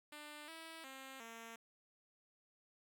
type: tone with pitch steps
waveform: 5% pulse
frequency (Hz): 298.1 / 325.3 / 266.5 / 228.6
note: D4 / E4 / C4 / A#3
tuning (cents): +26 / -23 / +32 / -34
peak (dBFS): -39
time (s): 0.12-1.56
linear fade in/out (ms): 5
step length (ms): 360
effects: none